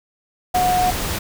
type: tone in noise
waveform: sine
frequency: 728 Hz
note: F#5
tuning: 28 cents flat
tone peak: -15 dBFS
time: 0.54-0.91 s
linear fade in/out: 10 ms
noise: pink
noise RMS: -24 dBFS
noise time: 0.54-1.19 s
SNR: +6 dB
effects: none